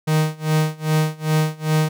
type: tone with tremolo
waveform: 45% pulse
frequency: 155.56 Hz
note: D#3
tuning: in tune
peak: -14 dBFS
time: 0.07-1.89 s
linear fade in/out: 10 ms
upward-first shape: sine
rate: 2.5 Hz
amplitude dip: 95%
effects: none